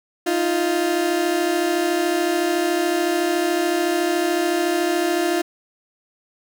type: tone pair together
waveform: 30% pulse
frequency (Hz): 314.2 / 348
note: D#4 / F4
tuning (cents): +17 / -6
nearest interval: major second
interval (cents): 177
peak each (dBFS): -21 / -17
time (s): 0.26-5.42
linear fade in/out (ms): 10
effects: none